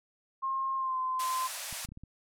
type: tone with pitch glide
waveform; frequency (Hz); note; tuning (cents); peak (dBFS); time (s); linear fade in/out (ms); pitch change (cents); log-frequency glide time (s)
sine; 1068 to 1032.8; C6 to C6; +35 to -23; -29; 0.42-1.48; 20; -58; 0.76-0.98
type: high-pass noise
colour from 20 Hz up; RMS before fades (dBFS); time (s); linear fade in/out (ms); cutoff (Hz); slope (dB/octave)
white; -37; 1.19-1.86; 10; 570; 48
type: clicks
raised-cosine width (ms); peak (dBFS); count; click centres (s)
5; -34; 6; 1.727 / 1.85 / 1.889 / 1.92 / 1.974 / 2.036
effects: low-pass 12000 Hz 12 dB/octave